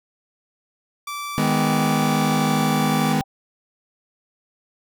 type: tone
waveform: sawtooth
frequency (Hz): 1163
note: D6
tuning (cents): -17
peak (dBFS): -24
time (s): 1.07-3.13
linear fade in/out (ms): 5
type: chord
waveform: 40% pulse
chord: G# minor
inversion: second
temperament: just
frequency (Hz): 155.74 / 207.7 / 249.2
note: D#3 / G#3 / B3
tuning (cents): +2 / 0 / +16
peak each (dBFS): -22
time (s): 1.38-3.21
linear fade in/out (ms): 0
type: tone with tremolo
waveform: sine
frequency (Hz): 781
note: G5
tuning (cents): -7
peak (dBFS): -24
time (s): 1.4-3.24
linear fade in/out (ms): 50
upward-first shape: triangle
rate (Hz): 9.9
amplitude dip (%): 35
effects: none